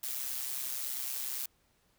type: noise with amplitude modulation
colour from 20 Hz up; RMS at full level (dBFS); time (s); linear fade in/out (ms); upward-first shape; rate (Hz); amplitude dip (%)
blue; -34; 0.03-1.46; 5; sine; 130; 65
effects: pink hiss -71 dBFS RMS until 1.98 s